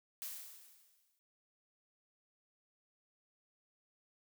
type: noise with exponential decay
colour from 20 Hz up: blue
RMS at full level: -42 dBFS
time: 0.22-1.19 s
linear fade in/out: 0 ms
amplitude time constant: 210 ms
effects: none